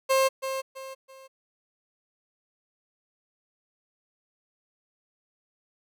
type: tone with echo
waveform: 30% pulse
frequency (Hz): 532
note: C5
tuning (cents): +29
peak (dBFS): -17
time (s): 0.09-0.29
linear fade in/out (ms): 20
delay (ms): 330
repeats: 3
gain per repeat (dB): -9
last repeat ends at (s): 1.28
effects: none